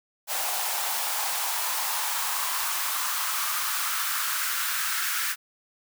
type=noise with high-pass filter sweep; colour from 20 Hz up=white; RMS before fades=-28 dBFS; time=0.27-5.36 s; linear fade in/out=50 ms; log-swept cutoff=740 to 1500 Hz; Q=3.5; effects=none